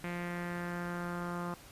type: tone with low-pass filter sweep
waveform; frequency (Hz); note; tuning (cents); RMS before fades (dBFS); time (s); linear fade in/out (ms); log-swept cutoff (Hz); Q
sawtooth; 174.61; F3; 0; -38; 0.04-1.54; 0; 2200 to 1200; 3.2
effects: pink hiss -54 dBFS RMS until 1.71 s + resampled to 32000 Hz